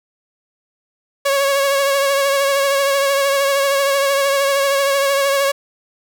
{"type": "tone with vibrato", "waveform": "sawtooth", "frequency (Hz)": 554.4, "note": "C#5", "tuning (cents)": 0, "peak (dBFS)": -10, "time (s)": [1.25, 5.52], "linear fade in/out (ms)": 10, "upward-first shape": "triangle", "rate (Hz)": 13, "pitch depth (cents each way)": 37, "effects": []}